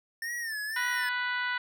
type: tone with vibrato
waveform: square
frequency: 1799 Hz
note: A6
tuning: 38 cents sharp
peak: -33 dBFS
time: 0.22-1.09 s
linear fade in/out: 2 ms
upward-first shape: sine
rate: 1.9 Hz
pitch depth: 110 cents each way
type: harmonic tone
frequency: 493.9 Hz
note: B4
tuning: in tune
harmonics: 2 / 3 / 4 / 5 / 6 / 7 / 8 / 9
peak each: -36 / -31 / -34 / -45 / -42 / -46 / -45 / -50 dBFS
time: 0.76-1.58 s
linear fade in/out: 5 ms
effects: none